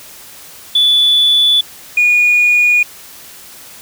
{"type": "tone pair in turn", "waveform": "sine", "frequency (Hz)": [3461, 2447], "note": ["A7", "D#7"], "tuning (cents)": [-29, -29], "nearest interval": "tritone", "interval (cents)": 600, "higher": "first", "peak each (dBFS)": -6, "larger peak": "neither", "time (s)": [[0.75, 1.61], [1.97, 2.83]], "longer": "neither", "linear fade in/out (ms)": 5, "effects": ["tanh soft clip ceiling -4 dBFS", "white hiss -36 dBFS RMS until 3.81 s"]}